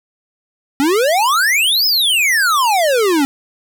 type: exponential two-way sweep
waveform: square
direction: up then down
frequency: 266.9 to 5274 to 266.9 Hz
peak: -12 dBFS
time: 0.8-3.25 s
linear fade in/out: 0 ms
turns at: 1.86 s
effects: none